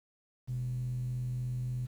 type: tone with band-pass filter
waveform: square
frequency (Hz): 41.72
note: E1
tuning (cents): +22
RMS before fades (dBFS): -35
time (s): 0.47-1.87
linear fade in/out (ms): 20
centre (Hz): 130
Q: 7.9
effects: 10-bit